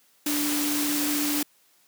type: tone in noise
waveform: sine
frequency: 293.7 Hz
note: D4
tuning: in tune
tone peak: -26 dBFS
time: 0.26-1.43 s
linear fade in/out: 5 ms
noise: white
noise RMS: -28 dBFS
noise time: 0.26-1.43 s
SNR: -1 dB
effects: white hiss -62 dBFS RMS until 1.87 s + high-pass 150 Hz 12 dB/octave